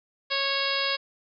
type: harmonic tone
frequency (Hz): 551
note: C#5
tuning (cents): -11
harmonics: 1 / 2 / 3 / 4 / 5 / 6 / 7 / 8 / 9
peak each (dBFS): -33 / -33 / -33 / -33 / -33 / -33 / -33 / -33 / -33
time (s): 0.3-0.97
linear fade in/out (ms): 20
effects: none